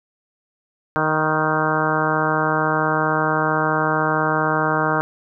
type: harmonic tone with a mistuned harmonic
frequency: 155.56 Hz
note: D#3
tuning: in tune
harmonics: 1 / 2 / 3 / 4 / 5 / 6 / 7 / 8 / 9 / 10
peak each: -26 / -26 / -26 / -26 / -26 / -26 / -26 / -26 / -26 / -26 dBFS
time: 0.96-5.01 s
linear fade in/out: 0 ms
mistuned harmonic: 6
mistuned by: +26 cents
effects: none